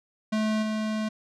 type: tone with level steps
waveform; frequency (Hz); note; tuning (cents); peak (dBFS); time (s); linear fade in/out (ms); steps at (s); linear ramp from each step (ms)
square; 216.4; A3; -29; -24 / -27; 0.32-1.09; 10; 0.62; 10
effects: low-pass 6000 Hz 12 dB/octave